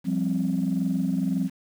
sine chord, F suspended second, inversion none, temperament just, 174.61 / 196.44 / 261.9 Hz, F3 / G3 / C4, 0 / +4 / +2 cents, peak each -26 dBFS, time 0.04-1.5 s, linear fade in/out 50 ms, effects tanh soft clip ceiling -15 dBFS + 8-bit

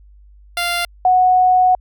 10% pulse / sine tone pair in turn, 696 / 736.4 Hz, F5 / F#5, -6 / -8 cents, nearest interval minor second, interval 98 cents, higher second, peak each -9 dBFS, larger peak neither, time 0.57-0.85 / 1.05-1.75 s, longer second, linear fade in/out 2 ms, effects added 50 Hz sine -42 dBFS peak until 1.8 s

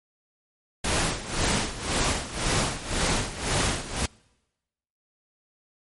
pink noise with tremolo, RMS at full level -23 dBFS, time 0.84-4.06 s, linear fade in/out 5 ms, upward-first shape sine, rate 1.9 Hz, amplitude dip 80%, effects noise-tail reverb RT60 1.0 s tail -25 dB re dry + MP3 48 kbps

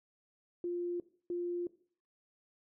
sine tone bursts at uneven times, 350 Hz, F4, 4 cents sharp, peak -33 dBFS, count 2, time 0.64-1 / 1.3-1.67 s, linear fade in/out 2 ms, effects noise-tail reverb RT60 0.5 s tail -18 dB re dry

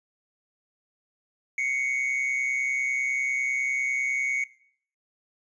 triangle tone pair together, 2093 / 2223 Hz, C7 / C#7, 0 / +4 cents, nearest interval minor second, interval 104 cents, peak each -30 / -24 dBFS, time 1.58-4.44 s, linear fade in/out 2 ms, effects noise-tail reverb RT60 0.6 s tail -20 dB re dry + resampled to 22050 Hz

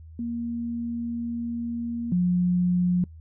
sine tone pair in turn, 235 / 178.52 Hz, A#3 / F3, +14 / +38 cents, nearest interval perfect fourth, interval 476 cents, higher first, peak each -27 / -19 dBFS, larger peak second, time 0.19-2.12 / 2.12-3.04 s, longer first, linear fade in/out 2 ms, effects noise-tail reverb RT60 0.1 s tail -26 dB re dry + added 80 Hz sine -42 dBFS peak until 3.2 s

